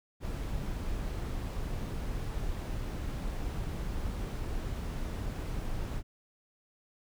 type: noise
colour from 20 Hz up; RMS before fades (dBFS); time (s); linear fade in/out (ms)
brown; -35; 0.2-6.03; 50
effects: none